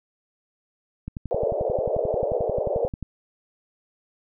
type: click train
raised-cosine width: 5 ms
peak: -19 dBFS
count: 23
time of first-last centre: 1.08-3.027 s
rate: 11.3 Hz
type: band-pass noise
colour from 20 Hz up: white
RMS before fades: -25 dBFS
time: 1.31-2.88 s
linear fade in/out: 0 ms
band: 440 to 630 Hz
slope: 48 dB/octave
effects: none